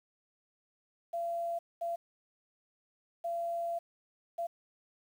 sine tone bursts at uneven times, 681 Hz, F5, 44 cents flat, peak -32 dBFS, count 4, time 1.13-1.59 / 1.81-1.96 / 3.24-3.79 / 4.38-4.47 s, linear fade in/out 10 ms, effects 10-bit

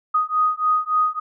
sine beating tone pair, 1244.5 / 1248 Hz, D#6 / D#6, 0 / +5 cents, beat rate 3.5 Hz, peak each -20 dBFS, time 0.14-1.2 s, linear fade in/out 10 ms, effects none

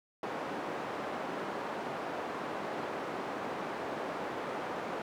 white band-pass noise, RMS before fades -38 dBFS, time 0.23-5.02 s, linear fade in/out 2 ms, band 230 to 920 Hz, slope 12 dB/octave, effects none

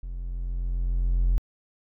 triangle tone with level ramp, 43.65 Hz, F1, in tune, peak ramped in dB -30 to -15 dBFS, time 0.03-1.38 s, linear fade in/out 0 ms, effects tanh soft clip ceiling -12 dBFS

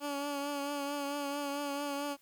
15% pulse tone with vibrato, 285 Hz, C#4, 48 cents sharp, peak -28 dBFS, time 0-2.17 s, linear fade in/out 50 ms, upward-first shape triangle, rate 4.5 Hz, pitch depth 38 cents each way, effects white hiss -67 dBFS RMS until 2.21 s

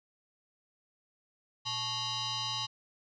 sine tone with frequency modulation, 118.5 Hz, A#2, 29 cents sharp, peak -32 dBFS, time 1.65-2.67 s, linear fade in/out 20 ms, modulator 986 Hz, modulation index 4.9, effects none

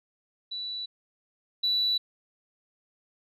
sine tone pair in turn, 3951 / 3951 Hz, B7 / B7, 0 / 0 cents, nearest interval unison, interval 0 cents, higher neither, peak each -32 / -22 dBFS, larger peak second, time 0.51-0.86 / 1.63-1.98 s, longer neither, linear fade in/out 10 ms, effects tanh soft clip ceiling -18 dBFS

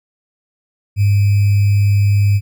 sine tone with sample-and-hold, 101.3 Hz, G#2, 43 cents flat, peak -9 dBFS, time 0.96-2.41 s, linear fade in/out 50 ms, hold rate 2450 Hz, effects none

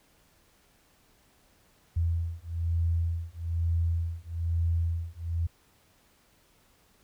sine beating tone pair, 83.3 / 84.4 Hz, E2 / E2, +19 / +41 cents, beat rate 1.1 Hz, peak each -29 dBFS, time 1.96-5.47 s, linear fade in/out 10 ms, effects pink hiss -64 dBFS RMS until 7.03 s

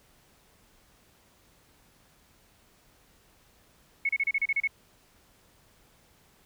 sine tone bursts, 2200 Hz, C#7, 14 cents flat, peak -23 dBFS, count 9, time 4.05-4.675 s, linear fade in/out 5 ms, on 41 ms, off 32 ms, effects pink hiss -62 dBFS RMS until 6.45 s

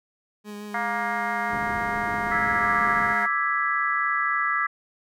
30% pulse tone with vibrato, 207.7 Hz, G#3, in tune, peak -32 dBFS, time 0.44-3.28 s, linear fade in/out 50 ms, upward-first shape sine, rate 6 Hz, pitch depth 15 cents each way
harmonic tone, 235.2 Hz, A#3, 16 cents sharp, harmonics 3 / 4 / 5 / 6 / 7 / 8 / 9, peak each -30 / -31 / -32 / -33 / -33 / -34 / -35 dBFS, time 0.74-3.26 s, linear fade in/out 5 ms
white low-pass noise, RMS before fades -38 dBFS, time 1.48-3.16 s, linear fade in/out 50 ms, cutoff 310 Hz, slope 12 dB/octave
sine chord, E dominant seventh, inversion third, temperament equal, 1174.7 / 1318.5 / 1661.2 / 1975.5 Hz, D6 / E6 / G#6 / B6, 0 / 0 / 0 / 0 cents, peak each -27 dBFS, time 2.31-4.67 s, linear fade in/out 10 ms
effects none

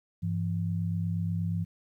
sine tone pair together, 100.3 / 168.68 Hz, G2 / E3, +40 / +40 cents, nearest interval major sixth, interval 900 cents, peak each -30 / -30 dBFS, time 0.22-1.65 s, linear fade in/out 20 ms, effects 11-bit

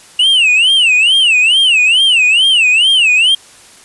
triangle tone with vibrato, 2812 Hz, F7, 11 cents sharp, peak -5 dBFS, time 0.19-3.35 s, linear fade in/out 5 ms, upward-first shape sine, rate 2.3 Hz, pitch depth 230 cents each way, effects white hiss -40 dBFS RMS until 3.84 s + resampled to 24000 Hz

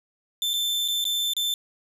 40% pulse tone with dropouts, 3543 Hz, A7, 11 cents sharp, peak -22 dBFS, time 0.42-1.54 s, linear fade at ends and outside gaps 1 ms, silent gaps 0.534-0.538 / 0.879-0.884 / 1.042-1.052 / 1.335-1.366 s, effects none

